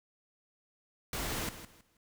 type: noise with echo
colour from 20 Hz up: pink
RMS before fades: -36 dBFS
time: 1.13-1.49 s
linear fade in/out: 2 ms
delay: 160 ms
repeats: 3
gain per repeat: -12 dB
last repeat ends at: 1.97 s
effects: none